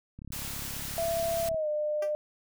click train, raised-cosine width 5 ms, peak -31 dBFS, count 48, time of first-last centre 0.19-1.544 s, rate 34.7 Hz
white noise, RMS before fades -38 dBFS, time 0.32-1.49 s, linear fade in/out 2 ms
sine tone with pitch glide, 668 to 602 Hz, E5 to D5, +23 to +43 cents, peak -27 dBFS, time 0.98-2.15 s, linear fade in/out 0 ms, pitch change -180 cents, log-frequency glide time 1.47-1.68 s
10% pulse tone with exponential decay, 392 Hz, G4, in tune, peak -28 dBFS, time 2.02-2.14 s, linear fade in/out 5 ms, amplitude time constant 25 ms
effects none

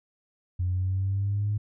sine linear sweep, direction up, 88.9 to 105.3 Hz, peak -23 dBFS, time 0.59-1.58 s, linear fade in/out 10 ms, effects tanh soft clip ceiling -19 dBFS

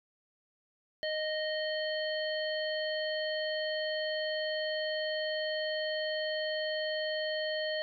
harmonic tone, 620 Hz, D#5, 6 cents flat, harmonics 1 / 3 / 5 / 7, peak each -33 / -38 / -40 / -41 dBFS, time 1.03-7.82 s, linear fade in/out 0 ms, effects none

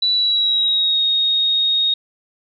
sine tone with pitch glide, 3951 to 3734 Hz, B7 to A#7, 0 to +2 cents, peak -14 dBFS, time 0.02-1.94 s, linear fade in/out 5 ms, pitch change -98 cents, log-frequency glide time 0.13-1.03 s, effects none

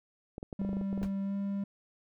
clicks, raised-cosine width 2 ms, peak -26 dBFS, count 12, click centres 0.381 / 0.429 / 0.528 / 0.616 / 0.649 / 0.692 / 0.731 / 0.769 / 0.813 / 0.929 / 0.977 / 1.017 s
triangle tone with pitch glide, 196 to 198.74 Hz, G3 to G3, 0 to +24 cents, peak -29 dBFS, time 0.59-1.64 s, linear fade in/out 5 ms, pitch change +24 cents, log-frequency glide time 1.22-1.35 s
brown noise with exponential decay, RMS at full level -32 dBFS, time 1.03-1.13 s, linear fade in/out 0 ms, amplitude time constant 21 ms
effects none

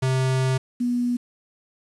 square / sine tone pair in turn, 130.81 / 243.2 Hz, C3 / B3, 0 / -26 cents, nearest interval major seventh, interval 1074 cents, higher second, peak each -20 dBFS, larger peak neither, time 0.02-0.58 / 0.8-1.17 s, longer first, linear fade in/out 10 ms, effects resampled to 24000 Hz + 8-bit

